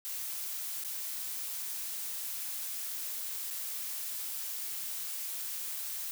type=noise with dropouts; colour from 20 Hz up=blue; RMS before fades=-38 dBFS; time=0.05-6.11 s; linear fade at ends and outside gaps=0 ms; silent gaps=0.838-0.847 / 3.503-3.508 s; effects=none